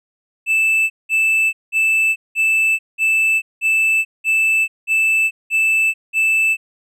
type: tone bursts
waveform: triangle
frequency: 2637 Hz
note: E7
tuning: in tune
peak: -11 dBFS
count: 10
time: 0.46-6.57 s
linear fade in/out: 50 ms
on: 440 ms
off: 190 ms
effects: none